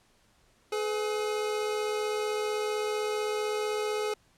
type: tone cluster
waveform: square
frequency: 425.3 / 501 / 839 Hz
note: G#4 / B4 / G#5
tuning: +41 / +25 / +17 cents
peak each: -30 / -38 / -39 dBFS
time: 0.72-4.14 s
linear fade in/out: 5 ms
effects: pink hiss -65 dBFS RMS until 4.37 s + low-pass 10000 Hz 12 dB/octave